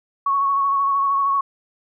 sine tone with vibrato, 1108.7 Hz, C#6, in tune, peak -16 dBFS, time 0.26-1.41 s, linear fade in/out 5 ms, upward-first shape sine, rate 13 Hz, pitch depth 27 cents each way, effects none

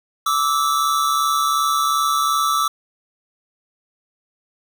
square tone pair together, 1165.3 / 1308 Hz, D6 / E6, -14 / -14 cents, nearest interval major second, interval 200 cents, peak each -20 dBFS, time 0.26-2.68 s, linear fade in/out 5 ms, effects 7-bit

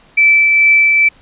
sine tone with tremolo, 2321 Hz, D7, 21 cents flat, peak -5 dBFS, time 0.17-1.09 s, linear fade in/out 10 ms, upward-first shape triangle, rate 2.3 Hz, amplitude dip 30%, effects pink hiss -47 dBFS RMS until 1.21 s + resampled to 8000 Hz

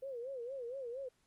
sine tone with vibrato, 507 Hz, B4, 45 cents sharp, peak -40 dBFS, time 0.02-1.09 s, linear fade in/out 10 ms, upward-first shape sine, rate 4.3 Hz, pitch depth 150 cents each way, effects pink hiss -75 dBFS RMS until 1.26 s + Opus 32 kbps

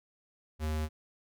square tone, 77.5 Hz, D#2, 6 cents flat, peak -31 dBFS, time 0.59-0.89 s, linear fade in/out 50 ms, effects none

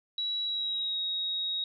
sine tone with pitch glide, 3900 to 3780 Hz, B7 to A#7, -23 to +23 cents, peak -29 dBFS, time 0.18-1.64 s, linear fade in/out 2 ms, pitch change -54 cents, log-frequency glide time 0.44-0.98 s, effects none

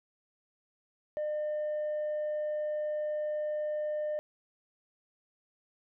sine tone with tanh clipping, 604 Hz, D5, 48 cents sharp, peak -31 dBFS, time 1.17-4.19 s, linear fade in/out 0 ms, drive 1 dB, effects none

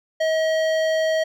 sine tone with hard clipping, 637 Hz, D#5, 41 cents sharp, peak -20 dBFS, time 0.2-1.24 s, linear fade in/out 10 ms, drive 14 dB, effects none

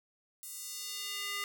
square tone with high-pass filter sweep, 404.4 Hz, G#4, 46 cents flat, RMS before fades -40 dBFS, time 0.43-1.44 s, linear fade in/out 0 ms, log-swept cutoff 9600 to 1700 Hz, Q 1.2, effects none

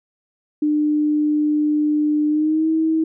sine tone with pitch glide, 300 to 319.7 Hz, D4 to D#4, +37 to +47 cents, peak -15 dBFS, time 0.62-3.04 s, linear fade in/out 5 ms, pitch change +110 cents, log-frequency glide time 2.28-2.68 s, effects none

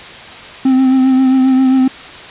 triangle tone with vibrato, 261.6 Hz, C4, in tune, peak -5 dBFS, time 0.65-1.88 s, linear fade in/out 5 ms, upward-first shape triangle, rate 7.5 Hz, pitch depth 33 cents each way, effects white hiss -31 dBFS RMS until 2.3 s + resampled to 8000 Hz

